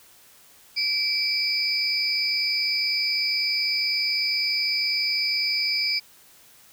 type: tone cluster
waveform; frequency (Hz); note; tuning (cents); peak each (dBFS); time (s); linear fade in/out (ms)
sine; 2322 / 4656 / 4984; D7 / D8 / D#8; -20 / -16 / +2; -26 / -27 / -24; 0.76-6; 20
effects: tanh soft clip ceiling -14 dBFS + white hiss -53 dBFS RMS until 6.72 s